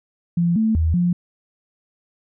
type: tone with pitch steps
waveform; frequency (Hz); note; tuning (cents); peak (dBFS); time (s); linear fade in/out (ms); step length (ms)
sine; 171.5 / 220.7 / 80.5 / 175.7; F3 / A3 / E2 / F3; -31 / +5 / -41 / +11; -15; 0.37-1.13; 5; 190
effects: none

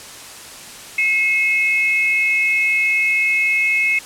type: tone pair together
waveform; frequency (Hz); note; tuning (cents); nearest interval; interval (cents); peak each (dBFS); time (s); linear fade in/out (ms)
sine; 2163 / 2572; C#7 / E7; -43 / -43; minor third; 300; -16 / -18; 0.98-3.99; 5
effects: white hiss -36 dBFS RMS until 4.05 s + low-pass 10000 Hz 12 dB/octave

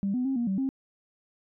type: tone with pitch steps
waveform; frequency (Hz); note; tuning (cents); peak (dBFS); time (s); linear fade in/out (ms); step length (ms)
sine; 197.6 / 250.7 / 268.1 / 237.5 / 192.3 / 267.3; G3 / B3 / C4 / A#3 / G3 / C4; +14 / +26 / +42 / +33 / -33 / +37; -24; 0.03-0.69; 0; 110
effects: tanh soft clip ceiling -20 dBFS

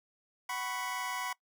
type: chord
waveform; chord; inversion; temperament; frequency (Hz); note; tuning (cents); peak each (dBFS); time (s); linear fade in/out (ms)
25% pulse; F# suspended fourth; none; equal with one note detuned; 746.9 / 987.8 / 1108.7; F#5 / B5 / C#6; +16 / 0 / 0; -38 / -33 / -37; 0.49-1.33; 5
effects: noise-tail reverb RT60 0.1 s tail -22 dB re dry

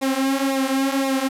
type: tone with flanger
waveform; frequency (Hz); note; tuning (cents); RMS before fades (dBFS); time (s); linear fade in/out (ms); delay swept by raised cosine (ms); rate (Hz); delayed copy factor
sawtooth; 269.4; C#4; -49; -21; 0.01-1.29; 20; 0.63 to 5.93; 1.9; -0.75
effects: resampled to 32000 Hz + 7-bit

